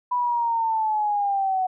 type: linear sweep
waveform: sine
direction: down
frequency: 990 to 740 Hz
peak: -20 dBFS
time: 0.11-1.67 s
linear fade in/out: 10 ms
effects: none